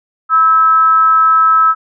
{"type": "tone with frequency modulation", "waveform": "sine", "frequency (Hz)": 1301, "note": "E6", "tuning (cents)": -23, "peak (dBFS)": -6, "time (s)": [0.29, 1.75], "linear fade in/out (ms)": 50, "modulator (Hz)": 302, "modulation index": 0.26, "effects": []}